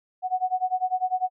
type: tone with tremolo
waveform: sine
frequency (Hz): 740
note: F#5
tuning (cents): 0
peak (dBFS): -19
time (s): 0.22-1.3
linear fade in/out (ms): 50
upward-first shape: sine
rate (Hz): 10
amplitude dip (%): 95
effects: none